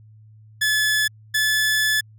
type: tone pair in turn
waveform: sawtooth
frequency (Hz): 1721 / 1727.8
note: A6 / A6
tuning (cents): -39 / -32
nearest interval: unison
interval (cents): 7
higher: second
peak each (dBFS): -14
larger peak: neither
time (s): 0.61-1.08 / 1.34-2.01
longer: second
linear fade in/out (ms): 10
effects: added 108 Hz sine -45 dBFS peak until 2.18 s